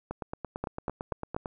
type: two click trains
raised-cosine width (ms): 1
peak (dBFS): -17 / -20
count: 4 / 13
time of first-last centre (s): 0.64-1.365 / 0.11-1.458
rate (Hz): 4.14 / 8.9
effects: none